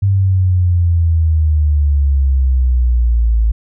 sine exponential sweep, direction down, 99.4 to 54.4 Hz, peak -9 dBFS, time 0.02-3.52 s, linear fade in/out 10 ms, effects none

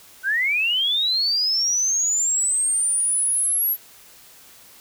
sine linear sweep, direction up, 1480 to 11730 Hz, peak -18 dBFS, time 0.23-3.77 s, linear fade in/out 50 ms, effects white hiss -48 dBFS RMS until 4.8 s

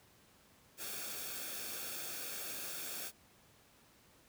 white noise with comb filter, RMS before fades -43 dBFS, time 0.77-3.12 s, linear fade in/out 50 ms, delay 1 ms, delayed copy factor -0.6, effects pink hiss -65 dBFS RMS until 4.28 s + high-pass 60 Hz 12 dB/octave

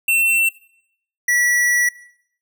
square tone pair in turn, 2699 / 1945 Hz, E7 / B6, +40 / -27 cents, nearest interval tritone, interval 567 cents, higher first, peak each -15 dBFS, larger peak neither, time 0.08-0.49 / 1.28-1.89 s, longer second, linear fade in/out 5 ms, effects noise-tail reverb RT60 0.7 s tail -20 dB re dry

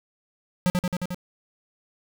square tone with echo, 180 Hz, F#3, 47 cents flat, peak -19 dBFS, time 0.66-0.7 s, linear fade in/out 0 ms, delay 89 ms, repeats 5, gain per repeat -2 dB, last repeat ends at 1.145 s, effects none

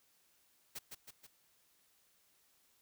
white noise with echo, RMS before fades -44 dBFS, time 0.75-0.79 s, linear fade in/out 10 ms, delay 160 ms, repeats 3, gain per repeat -4 dB, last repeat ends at 1.27 s, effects white hiss -72 dBFS RMS until 2.81 s

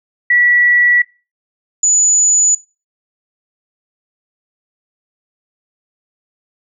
sine tone pair in turn, 1945 / 6931 Hz, B6 / A8, -27 / -27 cents, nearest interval octave + minor seventh, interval 2200 cents, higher second, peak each -8 dBFS, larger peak neither, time 0.3-1.02 / 1.83-2.55 s, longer neither, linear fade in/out 5 ms, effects noise-tail reverb RT60 0.3 s tail -21 dB re dry

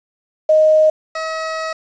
sine / 20% pulse tone pair in turn, 622.3 / 639.8 Hz, D#5 / D#5, 0 / +48 cents, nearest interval unison, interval 48 cents, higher second, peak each -8 / -16 dBFS, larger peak first, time 0.49-0.9 / 1.15-1.73 s, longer second, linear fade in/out 5 ms, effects resampled to 16000 Hz + 7-bit

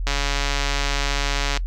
click train, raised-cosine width 0.2 ms, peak -6 dBFS, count 213, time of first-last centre 0.07-1.574 s, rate 141 Hz, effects noise-tail reverb RT60 0.1 s tail -20 dB re dry + added 42 Hz sine -22 dBFS peak until 1.66 s

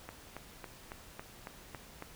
click train, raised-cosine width 0.5 ms, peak -27 dBFS, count 8, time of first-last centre 0.09-2.024 s, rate 3.62 Hz, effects pink hiss -54 dBFS RMS until 2.15 s

